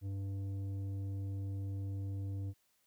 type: tone with tanh clipping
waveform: triangle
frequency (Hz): 98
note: G2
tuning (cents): 0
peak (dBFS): -38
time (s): 0.01-2.54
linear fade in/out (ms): 50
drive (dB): 13
effects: white hiss -75 dBFS RMS until 2.86 s